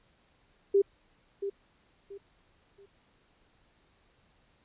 sine tone with echo, 397.4 Hz, G4, 24 cents sharp, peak -19 dBFS, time 0.74-0.82 s, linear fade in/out 10 ms, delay 680 ms, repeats 3, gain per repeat -11 dB, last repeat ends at 2.86 s, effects pink hiss -67 dBFS RMS until 4.64 s + resampled to 8000 Hz

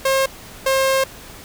sawtooth tone pair in turn, 536 / 533.9 Hz, C5 / C5, +42 / +35 cents, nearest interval unison, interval 7 cents, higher first, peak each -11 dBFS, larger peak neither, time 0.05-0.26 / 0.66-1.04 s, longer second, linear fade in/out 5 ms, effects pink hiss -39 dBFS RMS until 1.44 s

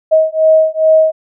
sine beating tone pair, 632 / 634.4 Hz, D#5 / D#5, +27 / +33 cents, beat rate 2.4 Hz, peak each -10 dBFS, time 0.11-1.12 s, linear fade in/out 20 ms, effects none

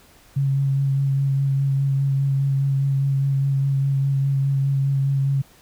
sine tone with vibrato, 137.3 Hz, C#3, 16 cents flat, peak -17 dBFS, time 0.36-5.42 s, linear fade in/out 10 ms, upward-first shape sine, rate 4.9 Hz, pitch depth 16 cents each way, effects pink hiss -52 dBFS RMS until 5.61 s

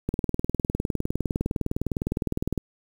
click train, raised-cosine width 3 ms, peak -12 dBFS, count 50, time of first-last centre 0.09-2.577 s, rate 19.7 Hz, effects 7-bit

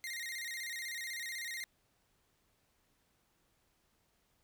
sawtooth tone with vibrato, 1982 Hz, B6, 6 cents sharp, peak -36 dBFS, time 0.04-1.64 s, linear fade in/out 0 ms, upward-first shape square, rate 16 Hz, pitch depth 94 cents each way, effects pink hiss -75 dBFS RMS until 4.43 s

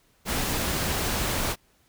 pink noise, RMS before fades -27 dBFS, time 0.25-1.56 s, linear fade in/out 50 ms, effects pink hiss -64 dBFS RMS until 1.88 s

